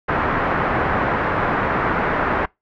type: low-pass noise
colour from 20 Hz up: white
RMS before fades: -20 dBFS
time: 0.08-2.46 s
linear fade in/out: 10 ms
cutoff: 1600 Hz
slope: 24 dB/octave
effects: noise-tail reverb RT60 0.2 s tail -25 dB re dry